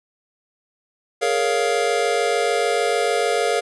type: chord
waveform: square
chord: Bb minor seventh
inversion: third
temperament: just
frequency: 419.5 / 466.2 / 559.4 / 699.2 Hz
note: Ab4 / Bb4 / Db5 / F5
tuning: +17 / 0 / +16 / +2 cents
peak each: -25 / -23 / -26 / -24 dBFS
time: 1.21-3.61 s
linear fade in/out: 20 ms
effects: resampled to 24000 Hz